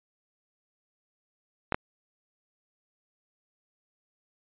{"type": "clicks", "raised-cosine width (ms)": 0.5, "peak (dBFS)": -11, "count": 2, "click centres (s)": [1.723, 1.745], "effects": ["resampled to 8000 Hz"]}